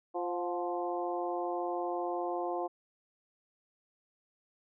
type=harmonic tone with a mistuned harmonic; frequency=174.6 Hz; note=F3; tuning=in tune; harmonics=2 / 3 / 4 / 5 / 6; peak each=-36 / -39 / -36 / -41 / -43 dBFS; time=0.14-2.68 s; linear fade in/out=20 ms; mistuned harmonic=4; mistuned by=+32 cents; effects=none